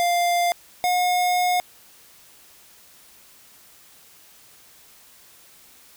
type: tone pair in turn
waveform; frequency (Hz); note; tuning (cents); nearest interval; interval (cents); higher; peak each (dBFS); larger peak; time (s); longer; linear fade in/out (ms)
square; 698.5 / 720.2; F5 / F#5; 0 / -47; minor second; 53; second; -19; neither; 0-0.52 / 0.84-1.6; second; 0
effects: white hiss -51 dBFS RMS until 5.96 s